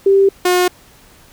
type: tone pair in turn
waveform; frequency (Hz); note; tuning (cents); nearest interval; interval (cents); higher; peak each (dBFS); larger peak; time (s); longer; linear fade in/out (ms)
sine / sawtooth; 392 / 360.1; G4 / F#4; 0 / -47; minor second; 147; first; -7; neither; 0.06-0.29 / 0.45-0.68; neither; 5
effects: pink hiss -46 dBFS RMS until 1.32 s